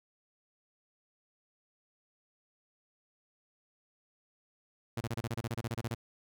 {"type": "tone bursts", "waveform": "sawtooth", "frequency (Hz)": 116.54, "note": "A#2", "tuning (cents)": 0, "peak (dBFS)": -29, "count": 15, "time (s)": [4.97, 5.947], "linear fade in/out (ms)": 5, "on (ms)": 39, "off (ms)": 28, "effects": []}